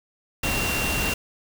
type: tone in noise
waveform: sine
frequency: 2754 Hz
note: F7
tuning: 25 cents flat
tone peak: -27 dBFS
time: 0.43-1.14 s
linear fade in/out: 5 ms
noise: pink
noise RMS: -26 dBFS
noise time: 0.43-1.14 s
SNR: -4 dB
effects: none